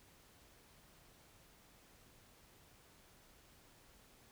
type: silence
effects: pink hiss -65 dBFS RMS until 4.31 s

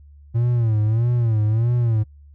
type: tone with vibrato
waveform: triangle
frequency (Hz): 113.8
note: A#2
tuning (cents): -41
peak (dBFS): -14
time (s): 0.34-2.04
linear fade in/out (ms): 20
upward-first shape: sine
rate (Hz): 1.6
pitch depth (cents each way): 120
effects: noise-tail reverb RT60 0.1 s tail -25 dB re dry + added 72 Hz sine -43 dBFS peak until 2.34 s

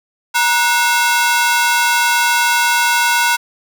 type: ring-modulated tone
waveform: sawtooth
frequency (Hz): 1209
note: D6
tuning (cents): +50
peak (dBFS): -5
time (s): 0.34-3.37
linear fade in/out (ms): 20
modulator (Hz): 265
effects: none

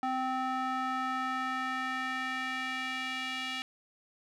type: tone with band-pass filter sweep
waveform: square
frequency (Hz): 259.4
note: C4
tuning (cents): -15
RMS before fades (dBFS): -34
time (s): 0.03-3.62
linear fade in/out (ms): 0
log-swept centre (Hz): 940 to 2800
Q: 1.9
effects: none

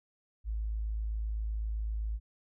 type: tone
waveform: sine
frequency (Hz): 53.9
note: A1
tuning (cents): -35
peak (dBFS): -31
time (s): 0.44-2.2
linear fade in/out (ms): 50
effects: none

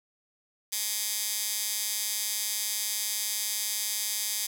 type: tone with high-pass filter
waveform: 15% pulse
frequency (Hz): 210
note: G#3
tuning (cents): +19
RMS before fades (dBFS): -31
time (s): 0.72-4.47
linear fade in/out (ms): 10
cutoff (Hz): 5800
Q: 0.82
effects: none

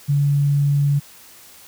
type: tone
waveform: sine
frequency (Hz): 142.8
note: D3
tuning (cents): -48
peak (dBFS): -14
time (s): 0.08-1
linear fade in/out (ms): 20
effects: white hiss -45 dBFS RMS until 1.67 s

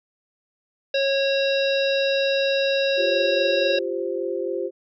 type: harmonic tone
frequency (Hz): 548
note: C#5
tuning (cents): -20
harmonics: 1 / 3 / 5 / 7 / 9 / 10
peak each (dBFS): -20 / -30 / -28 / -28 / -35 / -41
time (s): 0.94-3.79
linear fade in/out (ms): 5
type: chord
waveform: sine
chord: F suspended second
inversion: none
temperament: just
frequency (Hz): 349.2 / 392.9 / 523.8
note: F4 / G4 / C5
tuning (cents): 0 / +4 / +2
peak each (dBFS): -28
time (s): 2.96-4.71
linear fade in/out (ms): 50
effects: none

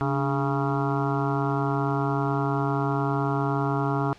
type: harmonic tone with a mistuned harmonic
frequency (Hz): 137.7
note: C#3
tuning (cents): -11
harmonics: 1 / 2 / 3 / 5 / 6 / 7 / 8 / 9 / 10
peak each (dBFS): -26 / -29 / -31 / -33 / -34 / -34 / -35 / -36 / -36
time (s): 0.01-4.13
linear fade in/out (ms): 0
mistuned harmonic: 2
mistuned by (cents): +83
effects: pink hiss -51 dBFS RMS until 4.18 s + low-pass 5000 Hz 12 dB/octave

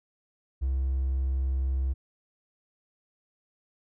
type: tone with hard clipping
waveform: triangle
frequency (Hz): 66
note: C2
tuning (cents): +16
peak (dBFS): -25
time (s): 0.61-1.94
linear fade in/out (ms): 20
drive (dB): 4
effects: none

